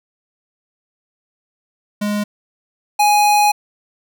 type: tone pair in turn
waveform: square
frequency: 207.4 / 831.4 Hz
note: G#3 / G#5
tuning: -2 / +2 cents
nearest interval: 2 octaves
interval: 2404 cents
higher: second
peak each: -18 / -11 dBFS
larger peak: second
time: 2.01-2.24 / 2.99-3.52 s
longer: second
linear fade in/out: 10 ms
effects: none